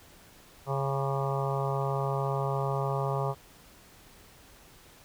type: harmonic tone with a mistuned harmonic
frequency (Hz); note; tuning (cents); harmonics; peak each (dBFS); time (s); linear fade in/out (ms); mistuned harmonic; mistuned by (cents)
137.4; C#3; -15; 1 / 3 / 4 / 5 / 6 / 7 / 8 / 9; -30 / -35 / -36 / -37 / -38 / -38 / -39 / -40; 0.66-3.35; 50; 9; -55
effects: pink hiss -55 dBFS RMS until 5.04 s